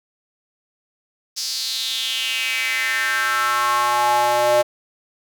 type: tone with high-pass filter sweep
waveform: square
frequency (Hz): 120.9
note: B2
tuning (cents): -36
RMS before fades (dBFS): -20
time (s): 1.36-4.63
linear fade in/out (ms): 20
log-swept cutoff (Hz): 5200 to 600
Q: 4.5
effects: none